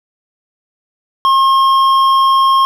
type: tone with hard clipping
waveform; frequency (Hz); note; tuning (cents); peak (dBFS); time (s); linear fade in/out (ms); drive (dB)
sine; 1073; C6; +43; -9; 1.25-2.65; 0; 7
effects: none